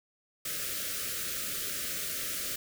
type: band-stop noise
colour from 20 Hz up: white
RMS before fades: -35 dBFS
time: 0.45-2.56 s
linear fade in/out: 5 ms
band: 640 to 1200 Hz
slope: 96 dB/octave
effects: none